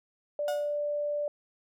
sine tone, 587.3 Hz, D5, in tune, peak -28 dBFS, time 0.39-1.28 s, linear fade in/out 2 ms
35% pulse tone with exponential decay, 724 Hz, F#5, 38 cents flat, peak -29 dBFS, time 0.48-0.78 s, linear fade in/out 1 ms, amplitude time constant 64 ms
effects none

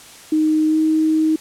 sine tone with pitch glide, 310.7 to 314.5 Hz, D#4 to D#4, -2 to +19 cents, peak -13 dBFS, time 0.32-1.36 s, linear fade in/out 5 ms, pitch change +21 cents, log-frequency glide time 0.67-0.78 s, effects white hiss -41 dBFS RMS until 1.4 s + low-pass 10000 Hz 12 dB/octave

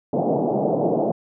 white band-pass noise, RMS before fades -21 dBFS, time 0.13-1.12 s, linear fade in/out 5 ms, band 140 to 740 Hz, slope 48 dB/octave, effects none

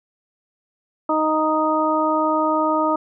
harmonic tone, 311.1 Hz, D#4, in tune, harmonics 1 / 2 / 3 / 4, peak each -22 / -22 / -22 / -22 dBFS, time 1.09-2.96 s, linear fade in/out 5 ms, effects none

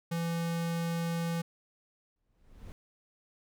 square tone, 167.9 Hz, E3, 32 cents sharp, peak -31 dBFS, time 0.11-1.42 s, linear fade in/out 10 ms
brown noise with exponential growth, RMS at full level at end -42 dBFS, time 2.16-2.72 s, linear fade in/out 0 ms, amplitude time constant 120 ms
effects none

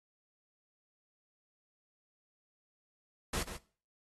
pink noise with echo, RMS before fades -35 dBFS, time 3.33-3.43 s, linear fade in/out 5 ms, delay 140 ms, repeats 1, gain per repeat -10 dB, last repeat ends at 3.57 s, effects noise-tail reverb RT60 0.4 s tail -18 dB re dry + AAC 32 kbps

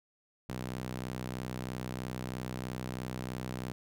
sawtooth tone with high-pass filter, 63.1 Hz, B1, 38 cents sharp, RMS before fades -39 dBFS, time 0.49-3.72 s, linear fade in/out 0 ms, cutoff 140 Hz, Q 1.2, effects none

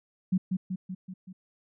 sine tone with echo, 185.8 Hz, F#3, 7 cents sharp, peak -21 dBFS, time 0.32-0.38 s, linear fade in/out 10 ms, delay 190 ms, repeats 5, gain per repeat -4 dB, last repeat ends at 1.33 s, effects none

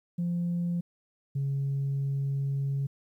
sine tone pair in turn, 173.4 / 138.23 Hz, F3 / C#3, -12 / -5 cents, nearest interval major third, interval 393 cents, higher first, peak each -25 dBFS, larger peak neither, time 0.18-0.81 / 1.35-2.87 s, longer second, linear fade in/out 10 ms, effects tanh soft clip ceiling -24 dBFS + 11-bit

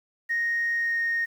sine tone with pitch glide, 1864.7 to 1854 Hz, A#6 to A#6, 0 to -10 cents, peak -22 dBFS, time 0.29-1.26 s, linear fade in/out 20 ms, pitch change -10 cents, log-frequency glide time 0.75-1.01 s, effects tanh soft clip ceiling -19 dBFS + 9-bit

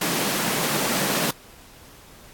pink high-pass noise, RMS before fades -24 dBFS, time 0.01-1.31 s, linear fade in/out 5 ms, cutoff 140 Hz, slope 48 dB/octave, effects pink hiss -48 dBFS RMS until 2.33 s + AAC 64 kbps

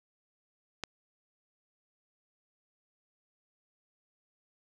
click, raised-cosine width 0.2 ms, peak -17 dBFS, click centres 0.837 s, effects none

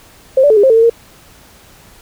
sine tone with pitch steps, 527 / 580 / 436.9 / 407.7 / 530 / 449 / 454 / 464 Hz, C5 / D5 / A4 / G#4 / C5 / A4 / A#4 / A#4, +12 / -22 / -12 / -32 / +22 / +35 / -46 / -8 cents, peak -5 dBFS, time 0.37-0.898 s, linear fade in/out 5 ms, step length 66 ms, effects pink hiss -43 dBFS RMS until 2.01 s

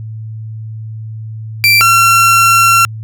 30% pulse tone pair in turn, 2349 / 1361.4 Hz, D7 / F6, 0 / -45 cents, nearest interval major sixth, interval 945 cents, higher first, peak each -3 dBFS, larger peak neither, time 1.64-1.81 / 1.81-2.85 s, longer second, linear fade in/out 0 ms, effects added 110 Hz sine -22 dBFS peak until 3.03 s

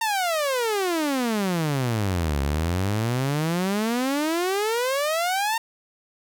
sawtooth exponential two-way sweep, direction down then up, 922 to 67.9 to 922 Hz, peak -18 dBFS, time 0.01-5.58 s, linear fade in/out 5 ms, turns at 2.41 s, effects none

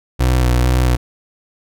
30% pulse tone with vibrato, 62 Hz, B1, 7 cents sharp, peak -9 dBFS, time 0.19-0.97 s, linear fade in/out 20 ms, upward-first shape square, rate 2.2 Hz, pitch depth 23 cents each way, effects none

